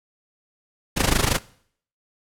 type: noise with amplitude modulation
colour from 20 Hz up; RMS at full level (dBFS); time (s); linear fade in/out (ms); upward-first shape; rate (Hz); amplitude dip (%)
pink; -17; 0.96-1.39; 20; sine; 25.9; 80
effects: noise-tail reverb RT60 0.6 s tail -21 dB re dry + low-pass 12000 Hz 12 dB/octave